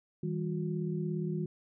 sine tone cluster, 160.3 / 197.6 / 360.4 Hz, E3 / G3 / F#4, -48 / +14 / -45 cents, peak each -33 / -37 / -38 dBFS, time 0.23-1.46 s, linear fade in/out 5 ms, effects none

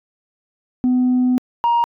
sine tone pair in turn, 251.4 / 942.1 Hz, B3 / A#5, +31 / +18 cents, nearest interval octave + major seventh, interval 2287 cents, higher second, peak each -11 dBFS, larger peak neither, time 0.84-1.38 / 1.64-1.84 s, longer first, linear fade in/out 0 ms, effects tanh soft clip ceiling -11 dBFS

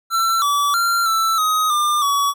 square tone with pitch steps, 1345 / 1150 / 1378 / 1327 / 1258 / 1198 / 1132 Hz, E6 / D6 / F6 / E6 / D#6 / D6 / C#6, +34 / -37 / -24 / +11 / +19 / +34 / +36 cents, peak -16 dBFS, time 0.1-2.34 s, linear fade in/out 50 ms, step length 320 ms, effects none

